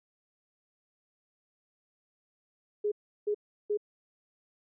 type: tone bursts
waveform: sine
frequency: 416.4 Hz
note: G#4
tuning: 5 cents sharp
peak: -26 dBFS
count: 3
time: 2.84-3.774 s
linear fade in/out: 10 ms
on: 78 ms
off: 350 ms
effects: none